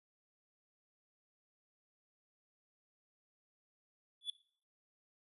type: tone with exponential growth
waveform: triangle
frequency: 3439 Hz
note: A7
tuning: 40 cents flat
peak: -31 dBFS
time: 4.21-4.3 s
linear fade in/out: 2 ms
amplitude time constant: 19 ms
effects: noise-tail reverb RT60 0.5 s tail -18 dB re dry + resampled to 32000 Hz